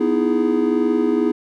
triangle chord, E major seventh, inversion second, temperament equal with one note detuned, 246.9 / 311.1 / 333.1 / 415.3 Hz, B3 / D#4 / E4 / G#4, 0 / 0 / +18 / 0 cents, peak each -19 dBFS, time 0-1.32 s, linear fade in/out 10 ms, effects none

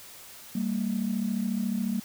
sine tone pair together, 196 / 230.1 Hz, G3 / A#3, 0 / -22 cents, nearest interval minor third, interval 278 cents, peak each -28 dBFS, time 0.55-2 s, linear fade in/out 5 ms, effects tanh soft clip ceiling -19 dBFS + white hiss -47 dBFS RMS until 2.04 s

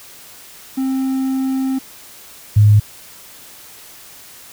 triangle / sine tone pair in turn, 264.6 / 104.74 Hz, C4 / G#2, +20 / +15 cents, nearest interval octave + major third, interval 1605 cents, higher first, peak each -14 / -6 dBFS, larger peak second, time 0.77-1.79 / 2.56-2.8 s, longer first, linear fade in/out 10 ms, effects white hiss -40 dBFS RMS until 4.52 s

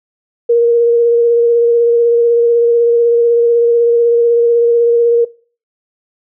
sine tone with vibrato, 470 Hz, A#4, 14 cents sharp, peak -6 dBFS, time 0.49-5.25 s, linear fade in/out 10 ms, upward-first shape square, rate 16 Hz, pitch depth 11 cents each way, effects noise-tail reverb RT60 0.4 s tail -21 dB re dry

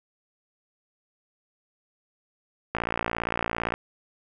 click train, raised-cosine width 0.5 ms, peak -11 dBFS, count 58, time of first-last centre 2.75-3.74 s, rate 57.6 Hz, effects none

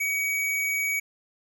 square tone, 2261 Hz, C#7, 34 cents sharp, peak -25 dBFS, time 0-1 s, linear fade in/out 10 ms, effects none

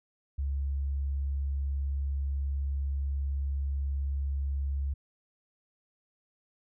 sine tone, 69.3 Hz, C#2, in tune, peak -28 dBFS, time 0.38-4.94 s, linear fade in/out 10 ms, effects none

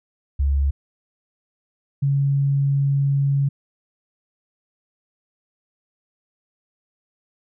sine tone pair in turn, 69.7 / 139.4 Hz, C#2 / C#3, +10 / +10 cents, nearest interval octave, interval 1200 cents, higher second, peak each -16 dBFS, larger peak neither, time 0.39-0.71 / 2.02-3.49 s, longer second, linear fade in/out 10 ms, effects none

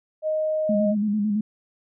sine tone, 622.3 Hz, D#5, in tune, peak -21 dBFS, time 0.22-0.95 s, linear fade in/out 50 ms
sine tone with vibrato, 209.1 Hz, G#3, 12 cents sharp, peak -20 dBFS, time 0.69-1.41 s, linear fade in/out 5 ms, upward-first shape square, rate 9 Hz, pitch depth 45 cents each way
effects none

